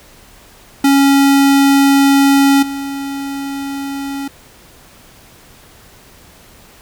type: tone with level steps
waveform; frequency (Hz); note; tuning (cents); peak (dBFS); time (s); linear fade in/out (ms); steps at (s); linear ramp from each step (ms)
square; 277; C#4; -1; -8 / -21; 0.84-4.28; 5; 2.62; 10
effects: pink hiss -43 dBFS RMS until 6.81 s